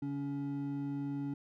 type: tone pair together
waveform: triangle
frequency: 140.9 / 281.8 Hz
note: C#3 / C#4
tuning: +29 / +29 cents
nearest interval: octave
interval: 1200 cents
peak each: -38 / -34 dBFS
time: 0.02-1.34 s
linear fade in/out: 5 ms
effects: none